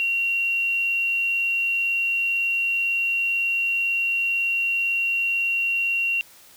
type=tone; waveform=sine; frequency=2749 Hz; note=F7; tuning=28 cents flat; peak=-20 dBFS; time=0-6.21 s; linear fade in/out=0 ms; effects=white hiss -50 dBFS RMS until 6.56 s